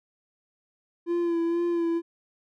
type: tone with vibrato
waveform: triangle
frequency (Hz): 340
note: F4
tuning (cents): -46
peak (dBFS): -21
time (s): 1.06-2.02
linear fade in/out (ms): 50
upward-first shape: sine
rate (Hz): 2.1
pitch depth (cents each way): 30
effects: none